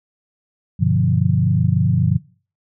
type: chord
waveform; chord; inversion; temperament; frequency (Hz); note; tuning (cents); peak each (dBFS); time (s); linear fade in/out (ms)
sine; G dominant seventh; none; equal; 98 / 123.47 / 146.83 / 174.61; G2 / B2 / D3 / F3; 0 / 0 / 0 / 0; -19; 0.79-2.18; 20
effects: noise-tail reverb RT60 0.4 s tail -21 dB re dry